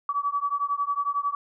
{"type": "beating tone pair", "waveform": "sine", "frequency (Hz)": [1139, 1150], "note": ["C#6", "D6"], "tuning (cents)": [47, -37], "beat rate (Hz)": 11, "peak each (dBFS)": -27, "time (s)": [0.09, 1.35], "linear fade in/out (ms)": 2, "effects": []}